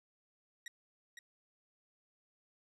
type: tone with echo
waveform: sawtooth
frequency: 1898 Hz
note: A#6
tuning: 31 cents sharp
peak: -40 dBFS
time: 0.66-0.68 s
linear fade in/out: 2 ms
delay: 510 ms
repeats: 1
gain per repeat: -5 dB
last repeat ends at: 1.19 s
effects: low-pass 9000 Hz 12 dB/octave